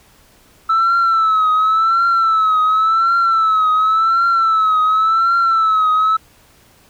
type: tone with vibrato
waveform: sine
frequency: 1315 Hz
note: E6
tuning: 5 cents flat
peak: -9 dBFS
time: 0.69-6.17 s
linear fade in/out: 10 ms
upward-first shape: triangle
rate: 0.91 Hz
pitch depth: 82 cents each way
effects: tanh soft clip ceiling -9 dBFS + pink hiss -50 dBFS RMS until 6.89 s